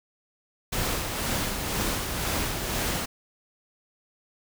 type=noise with tremolo; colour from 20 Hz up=pink; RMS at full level=-27 dBFS; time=0.72-3.06 s; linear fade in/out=10 ms; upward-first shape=sine; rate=2 Hz; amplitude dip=40%; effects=none